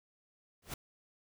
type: noise with exponential growth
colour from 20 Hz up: pink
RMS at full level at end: -35 dBFS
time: 0.62-0.74 s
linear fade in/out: 5 ms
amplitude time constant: 26 ms
effects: none